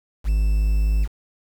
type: tone with quantisation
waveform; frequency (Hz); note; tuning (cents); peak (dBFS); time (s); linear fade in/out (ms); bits
triangle; 51.91; G#1; 0; -14; 0.24-1.08; 50; 7
effects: none